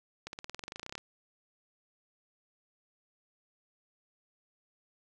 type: accelerating click train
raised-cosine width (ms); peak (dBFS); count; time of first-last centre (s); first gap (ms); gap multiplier
0.2; -23; 18; 0.27-0.98; 61; 0.95
effects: none